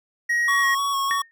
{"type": "tone", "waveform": "triangle", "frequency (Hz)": 1892, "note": "A#6", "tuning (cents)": 25, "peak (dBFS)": -17, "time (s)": [0.29, 0.75], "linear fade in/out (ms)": 10}
{"type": "tone with vibrato", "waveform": "square", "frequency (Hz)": 1108.7, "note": "C#6", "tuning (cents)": 0, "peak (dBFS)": -22, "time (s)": [0.48, 1.22], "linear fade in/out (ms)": 5, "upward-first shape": "square", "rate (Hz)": 3.3, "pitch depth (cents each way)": 19}
{"type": "tone with exponential decay", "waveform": "sine", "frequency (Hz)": 1836, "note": "A#6", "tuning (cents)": -27, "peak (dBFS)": -19, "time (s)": [1.11, 1.31], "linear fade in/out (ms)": 0, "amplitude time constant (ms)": 43}
{"effects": []}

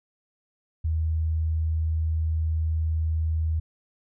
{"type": "tone", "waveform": "sine", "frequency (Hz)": 79.8, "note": "D#2", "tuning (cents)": 44, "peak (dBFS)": -22, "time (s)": [0.84, 3.6], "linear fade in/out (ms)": 10, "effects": []}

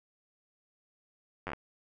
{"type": "slowing click train", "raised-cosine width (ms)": 0.5, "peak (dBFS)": -21, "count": 6, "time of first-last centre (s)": [1.47, 1.534], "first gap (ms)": 10, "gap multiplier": 1.12, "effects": []}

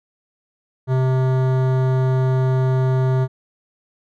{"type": "tone with hard clipping", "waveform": "sine", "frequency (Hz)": 130, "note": "C3", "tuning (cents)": -11, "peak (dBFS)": -17, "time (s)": [0.87, 3.28], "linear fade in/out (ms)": 50, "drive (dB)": 16, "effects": []}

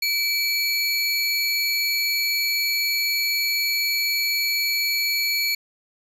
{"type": "tone pair together", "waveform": "square", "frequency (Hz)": [2312, 4364], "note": ["D7", "C#8"], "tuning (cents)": [-28, -28], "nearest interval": "major seventh", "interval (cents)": 1100, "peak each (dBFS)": -24, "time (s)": [0.02, 5.55], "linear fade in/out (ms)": 5, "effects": []}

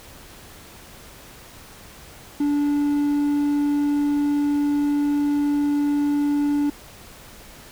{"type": "tone", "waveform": "triangle", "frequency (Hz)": 290, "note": "D4", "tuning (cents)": -22, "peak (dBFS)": -16, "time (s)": [2.4, 6.7], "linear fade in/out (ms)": 5, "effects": ["pink hiss -44 dBFS RMS until 7.71 s"]}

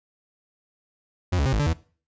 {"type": "tone with pitch steps", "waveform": "40% pulse", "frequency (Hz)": [89.9, 70.9, 133.5, 52.6, 145.9, 81.3], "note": ["F#2", "C#2", "C3", "G#1", "D3", "E2"], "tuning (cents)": [-49, 40, 35, 23, -11, -23], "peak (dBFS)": -19, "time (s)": [1.32, 1.734], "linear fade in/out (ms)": 10, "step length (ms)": 69, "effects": ["noise-tail reverb RT60 0.4 s tail -20 dB re dry", "resampled to 16000 Hz"]}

